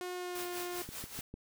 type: tone with pitch glide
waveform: sawtooth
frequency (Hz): 360.8 to 355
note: F#4 to F4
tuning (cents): -44 to +28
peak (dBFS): -34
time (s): 0.01-0.82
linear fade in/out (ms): 0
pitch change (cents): -28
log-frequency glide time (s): 0.14-0.46
type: noise with tremolo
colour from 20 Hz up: white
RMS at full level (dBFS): -42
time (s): 0.35-1.21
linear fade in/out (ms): 2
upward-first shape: sine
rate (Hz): 5.1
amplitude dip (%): 70
type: click train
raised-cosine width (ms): 3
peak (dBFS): -31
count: 4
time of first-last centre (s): 0.89-1.34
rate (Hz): 6.66
effects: none